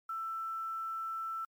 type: tone with quantisation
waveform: sine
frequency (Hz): 1330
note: E6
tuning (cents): +15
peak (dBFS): -35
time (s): 0.09-1.45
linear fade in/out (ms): 5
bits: 10
effects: MP3 96 kbps